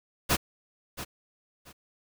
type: noise with echo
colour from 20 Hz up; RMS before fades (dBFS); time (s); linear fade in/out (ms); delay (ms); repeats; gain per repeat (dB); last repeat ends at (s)
pink; -24; 0.29-0.37; 20; 680; 2; -13; 1.73
effects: none